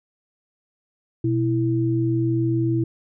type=tone pair together; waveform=sine; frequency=122.89 / 329.6 Hz; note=B2 / E4; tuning=-8 / 0 cents; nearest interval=octave + perfect fourth; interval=1708 cents; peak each=-21 dBFS; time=1.24-2.84 s; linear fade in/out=5 ms; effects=none